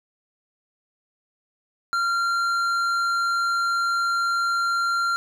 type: tone with tanh clipping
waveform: triangle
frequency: 1381 Hz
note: F6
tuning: 20 cents flat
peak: -22 dBFS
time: 1.93-5.16 s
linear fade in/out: 0 ms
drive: 14 dB
effects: none